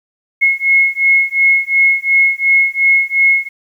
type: beating tone pair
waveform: sine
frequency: 2170 / 2172.8 Hz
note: C#7 / C#7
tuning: -37 / -35 cents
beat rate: 2.8 Hz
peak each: -12 dBFS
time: 0.41-3.49 s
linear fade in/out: 20 ms
effects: 8-bit